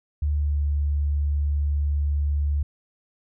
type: tone with pitch glide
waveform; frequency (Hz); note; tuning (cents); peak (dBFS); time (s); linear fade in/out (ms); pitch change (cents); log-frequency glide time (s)
sine; 73.8 to 72.62; D2 to D2; +9 to -19; -20; 0.22-2.63; 5; -28; 0.32-0.59
effects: none